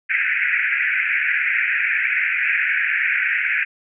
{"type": "band-pass noise", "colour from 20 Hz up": "white", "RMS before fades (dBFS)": -20, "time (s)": [0.09, 3.65], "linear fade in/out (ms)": 20, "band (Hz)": [1500, 2500], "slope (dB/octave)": 96, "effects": []}